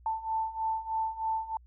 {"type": "beating tone pair", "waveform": "sine", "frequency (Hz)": [885, 888.2], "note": ["A5", "A5"], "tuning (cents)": [10, 16], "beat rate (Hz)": 3.2, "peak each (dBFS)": [-34, -31], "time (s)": [0.06, 1.57], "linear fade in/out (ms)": 2, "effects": ["added 60 Hz sine -53 dBFS peak until 1.66 s"]}